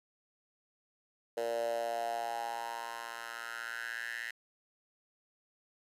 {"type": "tone with high-pass filter sweep", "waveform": "10% pulse", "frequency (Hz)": 116.54, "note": "A#2", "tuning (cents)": 0, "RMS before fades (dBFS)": -38, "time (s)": [1.37, 4.31], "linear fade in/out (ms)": 5, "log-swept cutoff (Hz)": [510, 1900], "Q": 5.8, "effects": ["resampled to 32000 Hz", "10-bit"]}